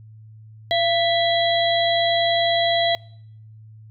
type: harmonic tone with a mistuned harmonic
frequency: 659.3 Hz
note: E5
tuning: in tune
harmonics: 1 / 3 / 5 / 6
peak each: -19 / -26 / -24 / -26 dBFS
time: 0.71-2.95 s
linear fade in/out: 0 ms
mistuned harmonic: 1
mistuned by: +56 cents
effects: noise-tail reverb RT60 0.7 s tail -25 dB re dry + added 109 Hz sine -41 dBFS peak until 3.9 s